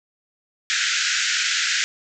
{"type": "band-pass noise", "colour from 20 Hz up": "pink", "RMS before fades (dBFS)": -22, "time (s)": [0.7, 1.84], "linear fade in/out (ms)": 0, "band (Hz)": [1400, 7400], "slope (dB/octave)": 96, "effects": []}